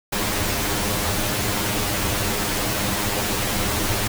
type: noise with comb filter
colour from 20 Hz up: pink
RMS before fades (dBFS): -23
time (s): 0.12-4.08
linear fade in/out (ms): 10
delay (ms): 9.8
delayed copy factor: +0.8
effects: none